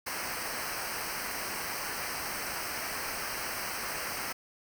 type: noise with comb filter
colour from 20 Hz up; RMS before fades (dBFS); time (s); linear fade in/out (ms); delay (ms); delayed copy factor
pink; -36; 0.06-4.33; 10; 0.28; -0.85
effects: none